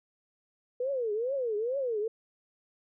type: tone with vibrato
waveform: sine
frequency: 480.8 Hz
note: B4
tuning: 46 cents flat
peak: -28 dBFS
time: 0.8-2.08 s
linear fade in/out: 5 ms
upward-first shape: triangle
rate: 2.3 Hz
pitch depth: 290 cents each way
effects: none